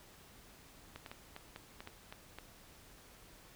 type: clicks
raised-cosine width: 0.3 ms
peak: -30 dBFS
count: 9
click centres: 0.96 / 1.062 / 1.115 / 1.364 / 1.561 / 1.805 / 1.874 / 2.125 / 2.386 s
effects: pink hiss -59 dBFS RMS until 3.55 s